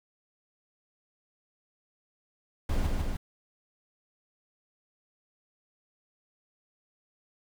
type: noise with echo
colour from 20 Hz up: brown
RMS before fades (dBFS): -27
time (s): 2.69-2.87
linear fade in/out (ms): 5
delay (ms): 150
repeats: 2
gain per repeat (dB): -2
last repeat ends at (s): 3.17
effects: none